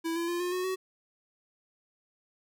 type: tone with pitch steps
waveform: square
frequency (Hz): 329.6 / 338.3 / 347.2 / 356.3 / 365.7 / 375.3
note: E4 / E4 / F4 / F4 / F#4 / F#4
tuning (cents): 0 / +45 / -10 / +35 / -20 / +25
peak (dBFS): -30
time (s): 0.04-0.76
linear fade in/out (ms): 20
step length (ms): 120
effects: none